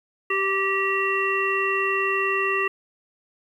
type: harmonic tone with a mistuned harmonic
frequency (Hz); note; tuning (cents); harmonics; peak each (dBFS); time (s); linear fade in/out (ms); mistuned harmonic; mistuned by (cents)
389.7; G4; -10; 1 / 3 / 5 / 7; -26 / -26 / -26 / -26; 0.3-2.68; 5; 5; -18
effects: 9-bit